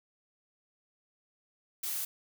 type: noise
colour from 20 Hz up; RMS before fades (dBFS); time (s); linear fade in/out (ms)
blue; -35; 1.83-2.05; 5
effects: none

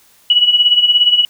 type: tone with tremolo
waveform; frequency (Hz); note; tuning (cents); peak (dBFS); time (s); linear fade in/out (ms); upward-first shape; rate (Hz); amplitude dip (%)
sine; 2933; F#7; -16; -5; 0.3-1.25; 2; sine; 17; 70
effects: white hiss -50 dBFS RMS until 1.29 s

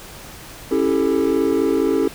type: chord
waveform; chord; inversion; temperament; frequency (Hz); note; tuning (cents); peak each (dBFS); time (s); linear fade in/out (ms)
triangle; A dominant seventh; first; just; 275 / 330 / 396 / 440; C#4 / E4 / G4 / A4; -14 / +2 / +18 / 0; -19; 0.71-2.08; 5
effects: pink hiss -38 dBFS RMS until 2.14 s

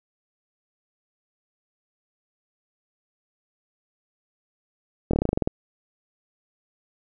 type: slowing click train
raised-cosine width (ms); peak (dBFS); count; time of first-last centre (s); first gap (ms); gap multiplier
2; -8; 11; 5.11-5.475; 24; 1.09
effects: none

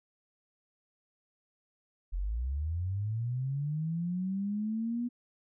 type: linear sweep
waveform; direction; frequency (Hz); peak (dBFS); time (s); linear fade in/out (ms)
sine; up; 41.14 to 244.2; -30; 2.12-5.09; 20
effects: none

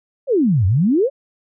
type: exponential two-way sweep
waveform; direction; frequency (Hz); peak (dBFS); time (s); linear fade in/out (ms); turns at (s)
sine; down then up; 587.3 to 87.7 to 587.3; -12; 0.27-1.1; 50; 0.66
effects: none

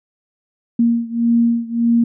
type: beating tone pair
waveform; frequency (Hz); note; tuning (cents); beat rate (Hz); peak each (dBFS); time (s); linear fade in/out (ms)
sine; 233.1 / 234.8; A#3 / A#3; 0 / +13; 1.7; -15 / -17; 0.79-2.04; 5
effects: none

